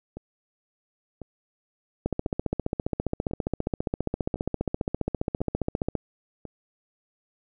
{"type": "two click trains", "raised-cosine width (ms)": 2, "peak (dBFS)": [-24, -12], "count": [7, 59], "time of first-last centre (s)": [[0.17, 6.453], [2.06, 5.953]], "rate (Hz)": [0.955, 14.9], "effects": []}